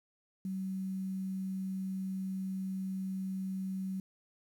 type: tone with quantisation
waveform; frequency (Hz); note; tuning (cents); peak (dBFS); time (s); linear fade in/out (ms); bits
sine; 190; F#3; +46; -34; 0.45-4; 2; 10
effects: none